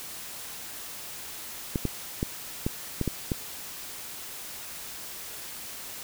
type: clicks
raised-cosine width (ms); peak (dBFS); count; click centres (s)
3; -13; 7; 1.758 / 1.853 / 2.229 / 2.665 / 3.013 / 3.077 / 3.318
effects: white hiss -40 dBFS RMS until 6.03 s